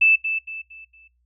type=tone with echo; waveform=sine; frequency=2637 Hz; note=E7; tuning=in tune; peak=-12 dBFS; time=0.01-0.16 s; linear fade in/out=10 ms; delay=230 ms; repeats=4; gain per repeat=-9 dB; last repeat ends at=1.08 s; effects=noise-tail reverb RT60 0.2 s tail -23 dB re dry + added 60 Hz sine -63 dBFS peak until 1.25 s